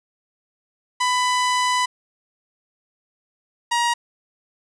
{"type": "tone pair in turn", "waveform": "sawtooth", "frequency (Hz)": [997, 948.1], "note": ["B5", "A#5"], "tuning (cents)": [16, 29], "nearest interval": "minor second", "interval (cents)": 87, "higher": "first", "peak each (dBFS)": -14, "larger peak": "neither", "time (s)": [[1, 1.86], [3.71, 3.94]], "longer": "first", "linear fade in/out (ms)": 10, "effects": ["resampled to 22050 Hz", "9-bit"]}